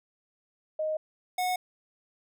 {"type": "tone pair in turn", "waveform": ["sine", "square"], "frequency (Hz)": [622.3, 731], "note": ["D#5", "F#5"], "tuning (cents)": [0, -21], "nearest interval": "minor third", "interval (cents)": 279, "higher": "second", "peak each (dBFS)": -27, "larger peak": "neither", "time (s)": [[0.79, 0.97], [1.38, 1.56]], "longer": "neither", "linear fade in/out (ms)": 5, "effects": []}